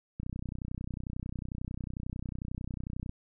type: click train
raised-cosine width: 5 ms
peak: -24 dBFS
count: 91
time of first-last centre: 0.2-3.094 s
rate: 31.1 Hz
effects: none